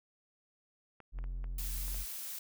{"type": "clicks", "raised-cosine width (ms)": 0.5, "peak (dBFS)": -37, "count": 6, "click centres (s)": [1.003, 1.188, 1.241, 1.442, 1.881, 1.945]}
{"type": "tone", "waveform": "triangle", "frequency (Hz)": 43.65, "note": "F1", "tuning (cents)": 0, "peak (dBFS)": -34, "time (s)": [1.12, 2.06], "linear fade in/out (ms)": 50}
{"type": "noise", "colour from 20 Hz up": "blue", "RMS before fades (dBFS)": -42, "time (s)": [1.58, 2.39], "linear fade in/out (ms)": 5}
{"effects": []}